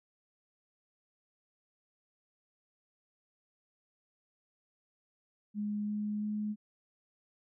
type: tone with pitch steps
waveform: sine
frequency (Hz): 208.2 / 209.5 / 210.9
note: G#3 / G#3 / G#3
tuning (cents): +5 / +15 / +27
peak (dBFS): -32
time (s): 5.54-6.56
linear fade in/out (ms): 50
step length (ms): 340
effects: none